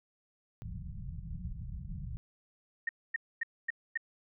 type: low-pass noise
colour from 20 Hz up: pink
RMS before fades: -41 dBFS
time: 0.62-2.17 s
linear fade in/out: 0 ms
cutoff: 190 Hz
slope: 96 dB/octave
type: tone bursts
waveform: sine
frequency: 1847 Hz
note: A#6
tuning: 16 cents flat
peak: -29 dBFS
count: 5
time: 2.87-3.975 s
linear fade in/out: 5 ms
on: 21 ms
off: 250 ms
effects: none